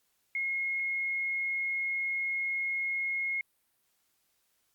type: tone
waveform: sine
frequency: 2158 Hz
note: C#7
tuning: 47 cents flat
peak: -29 dBFS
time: 0.35-3.41 s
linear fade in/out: 2 ms
effects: white hiss -74 dBFS RMS until 4.74 s + Opus 48 kbps